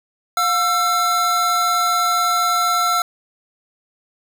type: tone pair together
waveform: square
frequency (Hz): 713.8 / 1342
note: F5 / E6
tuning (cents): +38 / +31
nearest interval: major seventh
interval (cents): 1093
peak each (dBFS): -23 / -17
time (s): 0.37-3.02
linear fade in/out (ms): 2
effects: none